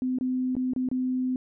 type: tone with dropouts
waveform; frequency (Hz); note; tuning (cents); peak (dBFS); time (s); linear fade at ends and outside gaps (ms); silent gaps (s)
sine; 255.4; C4; -42; -24; 0.02-1.36; 1; 0.186-0.21 / 0.553-0.566 / 0.735-0.762 / 0.888-0.914
effects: none